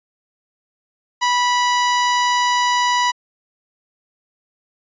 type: tone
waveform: sawtooth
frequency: 981 Hz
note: B5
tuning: 12 cents flat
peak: -11 dBFS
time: 1.21-3.12 s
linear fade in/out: 20 ms
effects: resampled to 16000 Hz